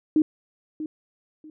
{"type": "tone with echo", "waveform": "sine", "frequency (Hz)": 309, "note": "D#4", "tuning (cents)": -12, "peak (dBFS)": -15, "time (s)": [0.16, 0.22], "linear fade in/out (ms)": 2, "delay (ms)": 640, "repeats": 2, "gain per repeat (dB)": -13, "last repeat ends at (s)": 1.5, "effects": []}